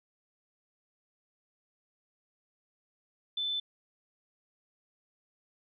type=tone; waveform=sine; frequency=3520 Hz; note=A7; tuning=in tune; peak=-30 dBFS; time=3.37-3.6 s; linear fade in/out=5 ms; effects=none